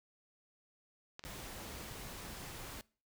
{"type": "clicks", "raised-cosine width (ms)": 0.2, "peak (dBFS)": -28, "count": 2, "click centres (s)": [1.194, 1.239]}
{"type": "noise", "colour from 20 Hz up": "pink", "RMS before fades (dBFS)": -47, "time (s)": [1.25, 2.81], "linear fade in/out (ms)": 0}
{"effects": ["noise-tail reverb RT60 0.4 s tail -23 dB re dry"]}